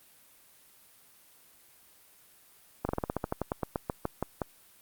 slowing click train, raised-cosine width 1 ms, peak -15 dBFS, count 17, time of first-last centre 2.85-4.418 s, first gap 40 ms, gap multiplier 1.11, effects white hiss -59 dBFS RMS until 4.81 s + Opus 32 kbps

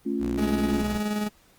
sine chord, A augmented, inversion none, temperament equal, 220 / 277.2 / 349.2 Hz, A3 / C#4 / E#4, 0 / 0 / 0 cents, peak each -29 / -28 / -30 dBFS, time 0.05-0.83 s, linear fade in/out 20 ms
sawtooth tone with vibrato, 61.4 Hz, B1, 9 cents flat, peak -28 dBFS, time 0.19-1.01 s, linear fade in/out 50 ms, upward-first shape triangle, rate 6.1 Hz, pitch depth 39 cents each way
40% pulse tone with tremolo, 210 Hz, G#3, 19 cents sharp, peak -23 dBFS, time 0.37-1.29 s, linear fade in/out 20 ms, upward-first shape square, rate 19 Hz, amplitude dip 35%
effects pink hiss -59 dBFS RMS until 1.58 s + Opus 24 kbps

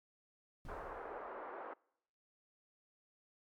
brown noise with exponential decay, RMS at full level -48 dBFS, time 0.65-1.67 s, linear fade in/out 1 ms, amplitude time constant 220 ms
pink band-pass noise, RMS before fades -47 dBFS, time 0.68-1.74 s, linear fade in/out 10 ms, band 400 to 1400 Hz, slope 24 dB/octave
effects noise-tail reverb RT60 0.8 s tail -26 dB re dry + MP3 96 kbps

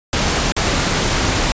pink noise with dropouts, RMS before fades -17 dBFS, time 0.13-1.52 s, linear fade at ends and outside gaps 1 ms, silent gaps 0.521-0.565 s, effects resampled to 16000 Hz

